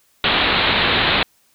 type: low-pass noise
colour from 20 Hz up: white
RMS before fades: -17 dBFS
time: 0.24-1.23 s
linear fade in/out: 2 ms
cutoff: 4100 Hz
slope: 96 dB/octave
effects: white hiss -59 dBFS RMS until 1.54 s